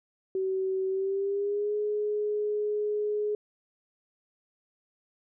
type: tone with pitch glide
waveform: sine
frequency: 380 to 419.2 Hz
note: F#4 to G#4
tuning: +46 to +16 cents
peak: -26 dBFS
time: 0.35-3.35 s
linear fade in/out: 2 ms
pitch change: +170 cents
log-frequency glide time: 0.88-1.75 s
effects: none